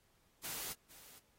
white noise with echo, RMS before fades -43 dBFS, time 0.43-0.74 s, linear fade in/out 20 ms, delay 460 ms, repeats 1, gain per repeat -15 dB, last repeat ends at 1.2 s, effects pink hiss -73 dBFS RMS until 1.38 s + AAC 48 kbps

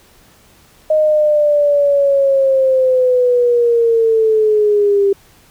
sine linear sweep, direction down, 622 to 393.9 Hz, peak -9 dBFS, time 0.9-5.13 s, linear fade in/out 5 ms, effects pink hiss -48 dBFS RMS until 5.5 s

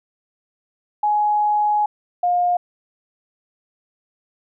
sine tone pair in turn, 838 / 710 Hz, G#5 / F5, +15 / +28 cents, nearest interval minor third, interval 287 cents, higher first, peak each -15 / -15 dBFS, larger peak neither, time 1.03-1.86 / 2.23-2.57 s, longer first, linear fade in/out 5 ms, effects none

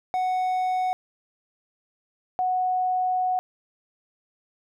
triangle / sine tone pair in turn, 740 / 737.3 Hz, F#5 / F#5, 0 / -6 cents, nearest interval unison, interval 6 cents, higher first, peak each -20 / -21 dBFS, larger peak first, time 0.14-0.93 / 2.39-3.39 s, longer second, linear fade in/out 0 ms, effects none

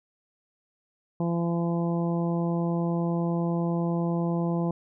harmonic tone, 170 Hz, F3, 46 cents flat, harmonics 1 / 2 / 3 / 4 / 5 / 6, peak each -25 / -31 / -35 / -37 / -39 / -41 dBFS, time 1.2-4.71 s, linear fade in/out 2 ms, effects none

